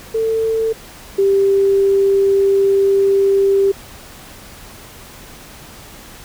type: tone pair in turn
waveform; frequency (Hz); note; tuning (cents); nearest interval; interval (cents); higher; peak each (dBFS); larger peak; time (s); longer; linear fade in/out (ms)
sine; 446.8 / 393.3; A4 / G4; +27 / +6; major second; 221; first; -14 / -10; second; 0.14-0.73 / 1.18-3.72; second; 10
effects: pink hiss -38 dBFS RMS until 6.24 s